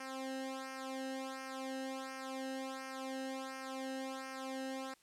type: tone with flanger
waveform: sawtooth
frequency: 264.6 Hz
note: C4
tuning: 20 cents sharp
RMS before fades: -43 dBFS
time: 0-4.94 s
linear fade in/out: 5 ms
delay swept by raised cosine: 0.26 to 0.88 ms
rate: 1.4 Hz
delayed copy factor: -1
effects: white hiss -69 dBFS RMS until 5.02 s + low-pass 10000 Hz 12 dB/octave